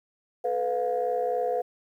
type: tone cluster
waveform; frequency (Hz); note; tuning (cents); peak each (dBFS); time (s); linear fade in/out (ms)
sine; 436.1 / 499.7 / 707; A4 / B4 / F5; -15 / +20 / +21; -31 / -26 / -28; 0.44-1.62; 10
effects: tanh soft clip ceiling -17 dBFS + 10-bit